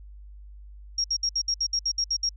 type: tone bursts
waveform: sine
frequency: 5588 Hz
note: F8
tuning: in tune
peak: -22 dBFS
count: 11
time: 0.98-2.292 s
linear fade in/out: 5 ms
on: 62 ms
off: 63 ms
effects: added 50 Hz sine -42 dBFS peak until 2.36 s